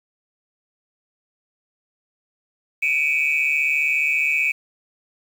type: tone cluster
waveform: sine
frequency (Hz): 2279 / 2434 / 2573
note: C#7 / D#7 / E7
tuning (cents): +47 / -39 / -43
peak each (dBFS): -21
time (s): 2.82-4.52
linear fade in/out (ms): 10
effects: tanh soft clip ceiling -11 dBFS + 7-bit